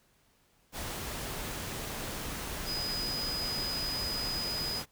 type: tone in noise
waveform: sine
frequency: 4977 Hz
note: D#8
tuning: in tune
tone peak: -33 dBFS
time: 2.65-4.83 s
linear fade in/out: 50 ms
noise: pink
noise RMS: -38 dBFS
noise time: 0.72-4.86 s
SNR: +2 dB
effects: pink hiss -68 dBFS RMS until 4.91 s